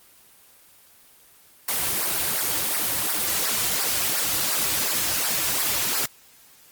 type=noise with flanger; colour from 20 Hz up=white; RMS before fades=-24 dBFS; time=1.68-6.06 s; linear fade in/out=5 ms; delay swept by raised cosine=0.29 to 4.89 ms; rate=2.8 Hz; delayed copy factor=-0.9; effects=white hiss -53 dBFS RMS until 6.71 s + Opus 24 kbps